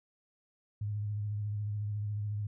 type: tone with vibrato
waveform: sine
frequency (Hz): 104.2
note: G#2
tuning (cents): +6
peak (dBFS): -32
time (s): 0.81-2.47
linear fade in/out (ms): 5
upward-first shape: triangle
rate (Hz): 14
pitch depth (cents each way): 41
effects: none